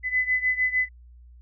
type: beating tone pair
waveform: sine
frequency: 2009 / 2015.6 Hz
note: B6 / B6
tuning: +29 / +35 cents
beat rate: 6.6 Hz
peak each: -23 / -26 dBFS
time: 0.03-0.89 s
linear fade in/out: 50 ms
effects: added 60 Hz sine -46 dBFS peak until 1.41 s